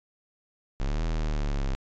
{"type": "exponential two-way sweep", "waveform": "square", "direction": "up then down", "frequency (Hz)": [32.3, 41.2, 32.98], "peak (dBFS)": -26, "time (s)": [0.8, 1.75], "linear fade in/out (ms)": 0, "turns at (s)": 1.03, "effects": ["resampled to 16000 Hz"]}